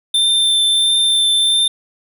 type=tone with vibrato; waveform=square; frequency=3566 Hz; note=A7; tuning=22 cents sharp; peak=-12 dBFS; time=0.14-1.68 s; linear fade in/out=5 ms; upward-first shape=triangle; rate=1.5 Hz; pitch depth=12 cents each way; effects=none